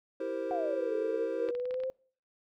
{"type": "chord", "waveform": "triangle", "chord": "C dominant seventh", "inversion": "first", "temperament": "equal", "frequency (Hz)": [329.6, 392, 466.2, 523.3], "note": ["E4", "G4", "Bb4", "C5"], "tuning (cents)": [0, 0, 0, 0], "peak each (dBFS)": [-37, -37, -37, -34], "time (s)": [0.2, 1.51], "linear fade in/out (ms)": 5}
{"type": "exponential two-way sweep", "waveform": "sine", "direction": "down then up", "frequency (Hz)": [740, 430, 525], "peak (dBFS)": -31, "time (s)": [0.51, 1.9], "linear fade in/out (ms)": 0, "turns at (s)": 0.94}
{"type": "clicks", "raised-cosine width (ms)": 0.3, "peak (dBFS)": [-28, -31, -37, -35, -31, -32, -36, -32], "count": 8, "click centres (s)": [1.488, 1.551, 1.599, 1.655, 1.709, 1.742, 1.802, 1.836]}
{"effects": ["noise-tail reverb RT60 0.5 s tail -26 dB re dry"]}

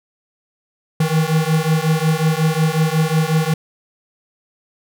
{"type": "beating tone pair", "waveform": "square", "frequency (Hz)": [155.8, 161.3], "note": ["D#3", "E3"], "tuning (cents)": [3, -37], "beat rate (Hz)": 5.5, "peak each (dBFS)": -18, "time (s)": [1, 3.54], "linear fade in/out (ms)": 5, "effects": []}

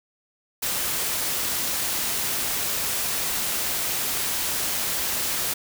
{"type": "noise", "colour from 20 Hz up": "white", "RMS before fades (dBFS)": -26, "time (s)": [0.62, 5.54], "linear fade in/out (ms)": 10, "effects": []}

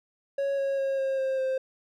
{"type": "tone with pitch steps", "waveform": "triangle", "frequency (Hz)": [554.4, 548.3, 542.4, 536.4, 530.6, 524.8], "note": ["C#5", "C#5", "C#5", "C5", "C5", "C5"], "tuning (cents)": [0, -19, -38, 43, 24, 5], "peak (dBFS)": -23, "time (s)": [0.38, 1.58], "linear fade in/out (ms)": 5, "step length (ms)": 200, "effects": []}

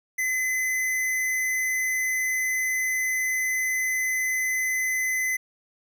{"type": "tone", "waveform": "square", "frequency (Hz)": 2031, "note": "B6", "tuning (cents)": 48, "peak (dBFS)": -24, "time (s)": [0.18, 5.37], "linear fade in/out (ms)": 10, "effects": []}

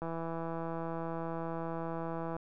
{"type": "click train", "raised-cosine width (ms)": 1, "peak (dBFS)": -25, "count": 388, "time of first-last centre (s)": [0.02, 2.365], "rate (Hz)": 165, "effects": []}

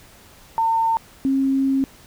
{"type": "tone pair in turn", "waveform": "sine", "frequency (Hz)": [905, 269.6], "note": ["A5", "C#4"], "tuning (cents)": [48, -48], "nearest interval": "octave + major sixth", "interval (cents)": 2096, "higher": "first", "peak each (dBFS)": -16, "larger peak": "neither", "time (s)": [[0.58, 0.97], [1.25, 1.84]], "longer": "second", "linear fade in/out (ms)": 0, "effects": ["pink hiss -48 dBFS RMS until 2.06 s"]}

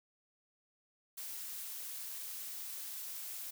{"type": "noise", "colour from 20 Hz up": "blue", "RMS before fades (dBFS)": -44, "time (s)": [1.17, 3.51], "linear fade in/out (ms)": 10, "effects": []}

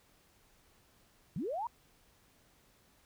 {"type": "linear sweep", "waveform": "sine", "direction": "up", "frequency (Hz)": [128.8, 987.8], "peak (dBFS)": -34, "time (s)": [1.36, 1.67], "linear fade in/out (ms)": 2, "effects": ["pink hiss -67 dBFS RMS until 3.05 s"]}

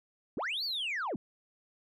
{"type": "linear two-way sweep", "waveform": "sine", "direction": "up then down", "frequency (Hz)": [155.56, 4699, 155.56], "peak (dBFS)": -30, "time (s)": [0.37, 1.16], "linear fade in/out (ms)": 2, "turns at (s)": 0.64, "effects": ["tanh soft clip ceiling -30 dBFS"]}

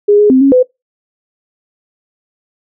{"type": "tone with pitch steps", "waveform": "sine", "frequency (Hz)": [411.7, 416.9, 260.3, 274.4, 505], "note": ["G#4", "G#4", "C4", "C#4", "B4"], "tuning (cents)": [-15, 7, -9, -17, 39], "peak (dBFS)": -4, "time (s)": [0.08, 0.63], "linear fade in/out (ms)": 10, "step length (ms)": 110, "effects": ["noise-tail reverb RT60 0.2 s tail -24 dB re dry"]}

